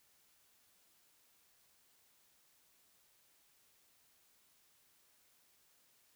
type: silence
effects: white hiss -71 dBFS RMS until 6.15 s